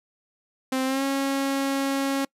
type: tone with pitch glide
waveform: sawtooth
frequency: 261.6 to 273.7 Hz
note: C4 to C#4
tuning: 0 to -22 cents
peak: -19 dBFS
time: 0.72-2.25 s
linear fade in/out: 5 ms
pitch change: +78 cents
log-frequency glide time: 0.85-1.03 s
effects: noise-tail reverb RT60 0.1 s tail -26 dB re dry + resampled to 32000 Hz